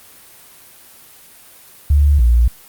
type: tone pair in turn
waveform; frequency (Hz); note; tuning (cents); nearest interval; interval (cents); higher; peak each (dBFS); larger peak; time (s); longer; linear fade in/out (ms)
sine; 72.2 / 58.93; D2 / A#1; -29 / +19; major third; 352; first; -8; neither; 1.9-2.19 / 2.19-2.48; neither; 5
effects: white hiss -43 dBFS RMS until 2.68 s + Opus 32 kbps